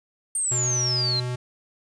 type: exponential sweep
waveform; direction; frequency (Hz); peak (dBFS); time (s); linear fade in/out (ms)
sine; down; 8870 to 4054; -22; 0.35-1.2; 2
type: tone with pitch glide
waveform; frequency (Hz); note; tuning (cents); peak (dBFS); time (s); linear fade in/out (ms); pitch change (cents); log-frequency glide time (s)
square; 123.47 to 124.19; B2 to B2; 0 to +10; -27; 0.51-1.36; 10; +10; 0.81-0.88
effects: resampled to 22050 Hz + 9-bit